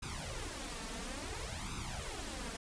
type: noise with flanger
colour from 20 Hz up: pink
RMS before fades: -42 dBFS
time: 0.02-2.57 s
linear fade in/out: 10 ms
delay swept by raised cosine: 0.8 to 4.5 ms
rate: 0.58 Hz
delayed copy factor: +0.8
effects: resampled to 22050 Hz